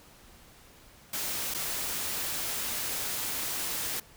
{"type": "noise with dropouts", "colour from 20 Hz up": "white", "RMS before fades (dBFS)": -33, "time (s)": [1.13, 4], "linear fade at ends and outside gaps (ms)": 5, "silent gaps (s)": [1.54, 1.545], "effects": ["pink hiss -55 dBFS RMS until 4.16 s"]}